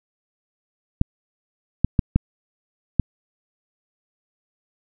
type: clicks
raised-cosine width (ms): 5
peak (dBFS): -3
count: 5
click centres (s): 1.014 / 1.846 / 1.992 / 2.16 / 2.997
effects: none